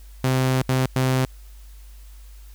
sawtooth tone bursts at uneven times, 130 Hz, C3, 11 cents flat, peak -14 dBFS, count 3, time 0.24-0.62 / 0.69-0.86 / 0.96-1.25 s, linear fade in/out 2 ms, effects added 50 Hz sine -40 dBFS peak until 2.54 s + white hiss -55 dBFS RMS until 2.54 s

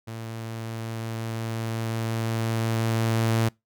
sawtooth tone with level ramp, 113.2 Hz, A2, 50 cents sharp, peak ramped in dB -30 to -16 dBFS, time 0.07-3.49 s, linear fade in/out 10 ms, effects noise-tail reverb RT60 0.2 s tail -25 dB re dry

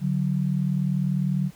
sine tone pair together, 144.91 / 185 Hz, D3 / F#3, -23 / 0 cents, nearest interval major third, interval 423 cents, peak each -24 dBFS, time 0-1.51 s, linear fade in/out 50 ms, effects pink hiss -54 dBFS RMS until 1.55 s

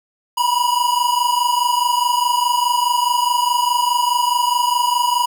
square tone pair together, 963 / 987.8 Hz, B5 / B5, -44 / 0 cents, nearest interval unison, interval 44 cents, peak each -18 / -19 dBFS, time 0.37-5.26 s, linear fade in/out 10 ms, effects 8-bit

